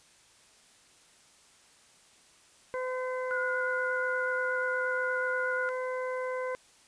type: harmonic tone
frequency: 510 Hz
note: C5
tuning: 44 cents flat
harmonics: 1 / 2 / 3 / 4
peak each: -32 / -38 / -42 / -44 dBFS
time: 2.74-6.55 s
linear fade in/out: 0 ms
type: tone with vibrato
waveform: sine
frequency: 1449 Hz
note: F#6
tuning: 37 cents flat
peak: -30 dBFS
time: 3.31-5.69 s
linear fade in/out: 0 ms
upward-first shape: square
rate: 8.4 Hz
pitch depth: 15 cents each way
effects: white hiss -60 dBFS RMS until 6.87 s + resampled to 22050 Hz